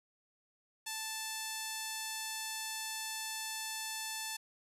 5% pulse tone, 880 Hz, A5, in tune, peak -26 dBFS, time 0.86-4.37 s, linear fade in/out 10 ms, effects resampled to 32000 Hz

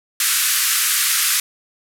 white band-pass noise, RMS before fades -18 dBFS, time 0.2-1.4 s, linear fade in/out 2 ms, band 1200 to 14000 Hz, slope 48 dB/octave, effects none

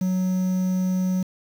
triangle tone with quantisation, 185 Hz, F#3, in tune, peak -18 dBFS, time 0.01-1.23 s, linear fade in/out 5 ms, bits 7, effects none

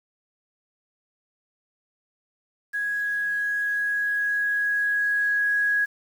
sine tone with level ramp, 1661.2 Hz, G#6, in tune, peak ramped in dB -24 to -19 dBFS, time 2.73-5.86 s, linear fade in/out 20 ms, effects 8-bit

